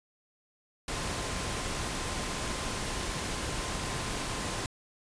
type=tone in noise; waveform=sine; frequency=1040 Hz; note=C6; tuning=11 cents flat; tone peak=-45 dBFS; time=0.88-4.66 s; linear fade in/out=2 ms; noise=pink; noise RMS=-34 dBFS; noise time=0.88-4.66 s; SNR=-14 dB; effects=resampled to 22050 Hz